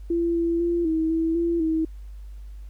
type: tone with pitch steps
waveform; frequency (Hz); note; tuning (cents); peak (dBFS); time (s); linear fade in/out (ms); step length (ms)
sine; 339.1 / 336.6 / 342.9 / 320 / 325.9 / 338.7 / 319.8; E4 / E4 / F4 / D#4 / E4 / E4 / D#4; +49 / +36 / -32 / +49 / -20 / +47 / +48; -20; 0.1-1.85; 5; 250
effects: added 50 Hz sine -36 dBFS peak until 2.69 s + pink hiss -63 dBFS RMS until 2.69 s